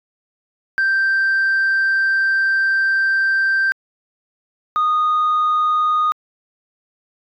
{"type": "tone pair in turn", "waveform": "sine", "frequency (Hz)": [1568, 1235.2], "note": ["G6", "D#6"], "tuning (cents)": [0, -13], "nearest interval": "major third", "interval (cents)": 413, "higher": "first", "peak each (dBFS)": -12, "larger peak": "neither", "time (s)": [[0.78, 3.72], [4.76, 6.12]], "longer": "first", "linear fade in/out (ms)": 0, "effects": ["tanh soft clip ceiling -12 dBFS"]}